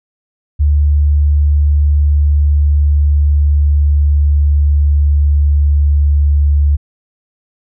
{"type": "tone with pitch glide", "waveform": "sine", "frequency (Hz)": [73.3, 72.46], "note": ["D2", "D2"], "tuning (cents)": [-3, -23], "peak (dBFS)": -7, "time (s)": [0.59, 6.77], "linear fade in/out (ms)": 20, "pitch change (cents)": -20, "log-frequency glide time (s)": [1.35, 6.43], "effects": []}